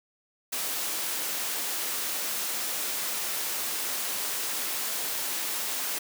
white high-pass noise, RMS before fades -31 dBFS, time 0.52-5.99 s, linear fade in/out 10 ms, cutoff 260 Hz, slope 12 dB/octave, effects none

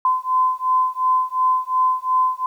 sine beating tone pair, 1023 / 1025.8 Hz, C6 / C6, -39 / -35 cents, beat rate 2.8 Hz, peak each -19 dBFS, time 0.05-2.46 s, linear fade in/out 2 ms, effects 9-bit

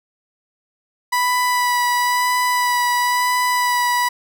30% pulse tone with vibrato, 985 Hz, B5, 5 cents flat, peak -13 dBFS, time 1.12-4.09 s, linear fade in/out 10 ms, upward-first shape sine, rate 0.99 Hz, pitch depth 14 cents each way, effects none

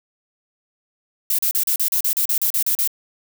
violet noise bursts, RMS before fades -19 dBFS, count 13, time 1.3-2.875 s, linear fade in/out 2 ms, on 87 ms, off 37 ms, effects none

